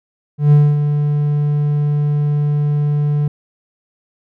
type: tone with ADSR envelope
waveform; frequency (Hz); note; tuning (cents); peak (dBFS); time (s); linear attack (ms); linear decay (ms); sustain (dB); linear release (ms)
triangle; 147; D3; +2; -3; 0.38-3.28; 140; 240; -8; 4
effects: none